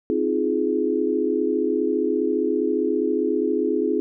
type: chord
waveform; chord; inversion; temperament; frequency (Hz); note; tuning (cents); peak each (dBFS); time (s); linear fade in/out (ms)
sine; F minor seventh; second; just; 261.9 / 314.3 / 349.2 / 419.1; C4 / Eb4 / F4 / Ab4; +2 / +18 / 0 / +16; -26 / -25 / -25 / -23; 0.1-4; 0
effects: none